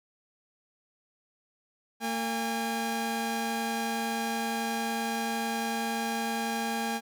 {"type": "tone pair together", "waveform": "sawtooth", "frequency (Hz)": [227.7, 812.9], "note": ["A#3", "G#5"], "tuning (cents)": [-40, -37], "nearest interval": "octave + minor seventh", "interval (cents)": 2203, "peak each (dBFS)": -28, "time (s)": [2, 7.01], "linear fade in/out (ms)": 50, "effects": []}